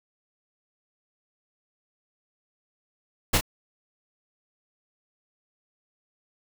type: noise with echo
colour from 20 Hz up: pink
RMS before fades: -20 dBFS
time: 3.33-3.38 s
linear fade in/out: 10 ms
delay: 31 ms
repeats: 1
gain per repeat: -6 dB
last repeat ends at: 3.411 s
effects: none